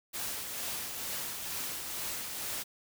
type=noise with tremolo; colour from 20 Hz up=white; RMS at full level=-36 dBFS; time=0.13-2.64 s; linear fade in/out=20 ms; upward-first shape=triangle; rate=2.2 Hz; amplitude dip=40%; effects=none